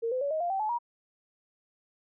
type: tone with pitch steps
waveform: sine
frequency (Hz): 460 / 510.4 / 566.3 / 628.4 / 697.2 / 773.6 / 858.4 / 952.4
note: A#4 / C5 / C#5 / D#5 / F5 / G5 / A5 / A#5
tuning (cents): -23 / -43 / +37 / +17 / -3 / -23 / -43 / +37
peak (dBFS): -27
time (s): 0.02-0.788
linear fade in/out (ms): 20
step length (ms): 96
effects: none